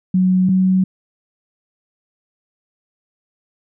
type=tone pair in turn; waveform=sine; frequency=185 / 187.04 Hz; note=F#3 / F#3; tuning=0 / +19 cents; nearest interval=unison; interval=19 cents; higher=second; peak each=-11 dBFS; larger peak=neither; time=0.14-0.49 / 0.49-0.84 s; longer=neither; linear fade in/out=5 ms; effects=none